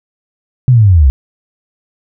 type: linear sweep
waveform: sine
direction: down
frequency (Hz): 132.1 to 61.5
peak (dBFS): -3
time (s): 0.68-1.1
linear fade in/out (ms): 0
effects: none